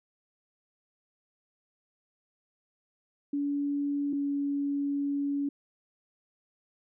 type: tone pair in turn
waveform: sine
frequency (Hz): 285.4 / 283.1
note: D4 / C#4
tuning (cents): -49 / +37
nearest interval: unison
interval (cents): 14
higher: first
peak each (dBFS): -27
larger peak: neither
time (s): 3.33-4.13 / 4.13-5.49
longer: second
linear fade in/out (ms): 5
effects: none